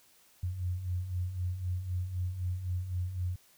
sine beating tone pair, 87.31 / 91.21 Hz, F2 / F#2, 0 / -24 cents, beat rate 3.9 Hz, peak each -39 / -32 dBFS, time 0.43-3.36 s, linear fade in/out 5 ms, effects white hiss -63 dBFS RMS until 3.57 s

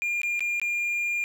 triangle tone with dropouts, 2407 Hz, D7, 42 cents sharp, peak -23 dBFS, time 0.02-1.24 s, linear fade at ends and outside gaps 0 ms, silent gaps 0.217-0.233 / 0.394-0.406 / 0.598-0.616 s, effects none

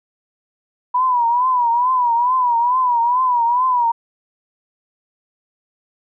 sine tone with vibrato, 978 Hz, B5, 17 cents flat, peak -13 dBFS, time 0.94-3.92 s, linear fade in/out 10 ms, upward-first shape triangle, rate 2.3 Hz, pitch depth 110 cents each way, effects none

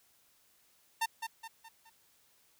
sawtooth tone with echo, 904 Hz, A5, 47 cents sharp, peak -25 dBFS, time 1.01-1.06 s, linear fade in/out 10 ms, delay 210 ms, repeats 4, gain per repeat -7 dB, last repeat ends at 1.9 s, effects white hiss -68 dBFS RMS until 2.59 s

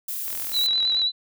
violet noise, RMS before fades -30 dBFS, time 0.08-0.67 s, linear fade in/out 5 ms
click train, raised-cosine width 0.2 ms, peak -21 dBFS, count 32, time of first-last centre 0.28-1.018 s, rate 42 Hz
sine tone with vibrato, 3948 Hz, B7, 1 cent flat, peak -19 dBFS, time 0.52-1.12 s, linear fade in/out 50 ms, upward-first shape sine, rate 9.1 Hz, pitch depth 33 cents each way
effects none

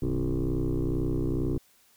sine tone with frequency modulation, 139.8 Hz, C#3, 15 cents sharp, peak -23 dBFS, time 0.02-1.58 s, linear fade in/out 5 ms, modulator 62.2 Hz, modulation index 4, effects tanh soft clip ceiling -22 dBFS + white hiss -62 dBFS RMS until 1.96 s

